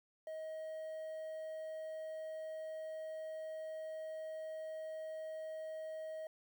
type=tone with quantisation; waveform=triangle; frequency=632 Hz; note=D#5; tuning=27 cents sharp; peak=-40 dBFS; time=0.27-6.27 s; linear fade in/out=2 ms; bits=11; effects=none